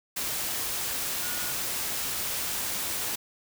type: tone in noise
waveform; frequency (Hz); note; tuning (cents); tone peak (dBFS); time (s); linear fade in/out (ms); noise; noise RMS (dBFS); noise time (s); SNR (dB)
sine; 1447; F#6; -39; -40; 1.22-1.53; 10; white; -31; 0.16-3.16; -12
effects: none